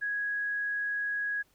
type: tone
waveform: sine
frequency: 1661.2 Hz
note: G#6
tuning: in tune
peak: -29 dBFS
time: 0.01-1.43 s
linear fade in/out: 20 ms
effects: pink hiss -68 dBFS RMS until 1.54 s